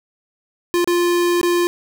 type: tone with dropouts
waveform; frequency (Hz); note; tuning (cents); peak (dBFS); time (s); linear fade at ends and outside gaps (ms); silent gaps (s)
square; 349.2; F4; 0; -15; 0.74-1.67; 0; 0.844-0.875 / 1.413-1.431
effects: none